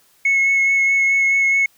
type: tone with vibrato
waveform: sine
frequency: 2188 Hz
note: C#7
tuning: 23 cents flat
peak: -11 dBFS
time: 0.25-1.66 s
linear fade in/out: 5 ms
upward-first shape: sine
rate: 4.7 Hz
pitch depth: 13 cents each way
effects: tanh soft clip ceiling -11 dBFS + white hiss -56 dBFS RMS until 1.77 s